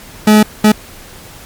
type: tone bursts at uneven times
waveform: 40% pulse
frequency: 213.1 Hz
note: G#3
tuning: 45 cents sharp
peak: -3 dBFS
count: 2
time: 0.27-0.43 / 0.64-0.72 s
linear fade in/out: 5 ms
effects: pink hiss -35 dBFS RMS until 1.45 s + MP3 96 kbps